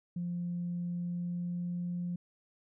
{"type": "tone with pitch glide", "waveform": "sine", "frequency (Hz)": [174.61, 175.82], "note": ["F3", "F3"], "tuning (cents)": [0, 12], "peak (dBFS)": -32, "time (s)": [0.16, 2.16], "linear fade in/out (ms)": 5, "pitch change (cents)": 12, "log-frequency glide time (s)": [0.93, 1.94], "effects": ["tanh soft clip ceiling -28 dBFS"]}